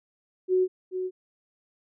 sine tone with echo, 370 Hz, F#4, in tune, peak -19 dBFS, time 0.48-0.68 s, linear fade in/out 50 ms, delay 430 ms, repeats 1, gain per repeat -8 dB, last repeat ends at 1.11 s, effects none

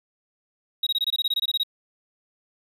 triangle tone bursts, 3809 Hz, A#7, 37 cents sharp, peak -19 dBFS, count 14, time 0.83-1.634 s, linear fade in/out 5 ms, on 37 ms, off 22 ms, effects none

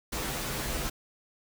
pink noise with comb filter, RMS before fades -33 dBFS, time 0.12-0.9 s, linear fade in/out 10 ms, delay 11 ms, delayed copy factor -0.85, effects none

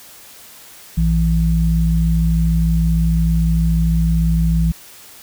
sine tone pair together, 58.35 / 164.81 Hz, A#1 / E3, +2 / 0 cents, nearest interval octave + tritone, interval 1798 cents, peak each -15 dBFS, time 0.97-4.72 s, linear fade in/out 10 ms, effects white hiss -41 dBFS RMS until 5.22 s

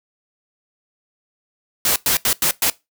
white noise bursts at uneven times, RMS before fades -17 dBFS, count 5, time 1.85-1.96 / 2.06-2.17 / 2.25-2.33 / 2.42-2.51 / 2.62-2.7 s, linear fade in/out 2 ms, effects noise-tail reverb RT60 0.2 s tail -20 dB re dry

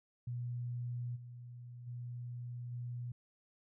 sine tone with level steps, 121.5 Hz, B2, 28 cents flat, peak -37 / -47 / -41 / -39 dBFS, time 0.27-3.12 s, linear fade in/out 5 ms, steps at 1.15 / 1.86 / 2.71 s, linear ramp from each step 20 ms, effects none

